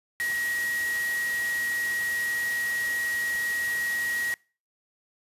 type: tone in noise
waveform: sine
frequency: 1900 Hz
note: A#6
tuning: 33 cents sharp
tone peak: -26 dBFS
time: 0.2-4.34 s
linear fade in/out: 0 ms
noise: white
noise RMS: -37 dBFS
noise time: 0.2-4.34 s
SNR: +8 dB
effects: noise-tail reverb RT60 0.4 s tail -26 dB re dry + resampled to 32000 Hz